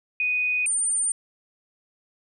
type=tone pair in turn; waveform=sine; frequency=2487 / 8992 Hz; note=D#7 / C#9; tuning=-1 / +24 cents; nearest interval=octave + minor seventh; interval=2225 cents; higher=second; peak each=-21 dBFS; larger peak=neither; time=0.2-0.66 / 0.66-1.12 s; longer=neither; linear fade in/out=2 ms; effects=none